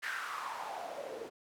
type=noise with band-pass filter sweep; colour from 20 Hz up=white; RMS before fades=-41 dBFS; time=0.02-1.3 s; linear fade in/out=20 ms; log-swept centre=1700 to 420 Hz; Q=5.2; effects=none